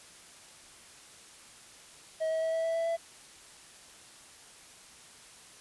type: tone with pitch steps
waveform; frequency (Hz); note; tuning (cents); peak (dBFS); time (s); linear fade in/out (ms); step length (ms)
triangle; 638 / 642.8 / 647.7 / 652.5 / 657.5 / 662.4 / 667.4; D#5 / E5 / E5 / E5 / E5 / E5 / E5; +43 / -44 / -31 / -18 / -5 / +8 / +21; -26; 2.2-2.97; 20; 110
effects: white hiss -53 dBFS RMS until 5.6 s + resampled to 24000 Hz